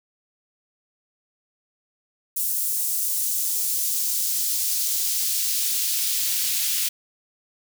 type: noise with high-pass filter sweep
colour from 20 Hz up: white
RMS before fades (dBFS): -24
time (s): 2.36-6.89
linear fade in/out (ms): 10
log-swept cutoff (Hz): 8700 to 3000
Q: 0.89
effects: none